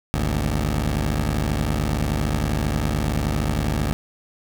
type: tone pair together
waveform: 15% pulse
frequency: 53.06 / 74.8 Hz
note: G#1 / D2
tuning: +38 / +32 cents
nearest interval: tritone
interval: 594 cents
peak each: -17 dBFS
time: 0.14-3.93 s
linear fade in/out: 0 ms
effects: none